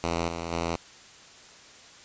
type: tone with level steps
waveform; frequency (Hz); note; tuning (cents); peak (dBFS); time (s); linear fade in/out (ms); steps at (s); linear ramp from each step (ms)
5% pulse; 84.2; E2; +37; -15 / -21 / -16; 0.04-0.76; 0; 0.28 / 0.52; 2
effects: white hiss -50 dBFS RMS until 2.04 s + resampled to 16000 Hz